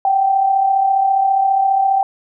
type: tone pair together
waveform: sine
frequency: 745.2 / 780 Hz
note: F#5 / G5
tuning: +12 / -9 cents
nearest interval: minor second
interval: 79 cents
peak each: -21 / -12 dBFS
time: 0.05-2.03 s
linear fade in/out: 2 ms
effects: none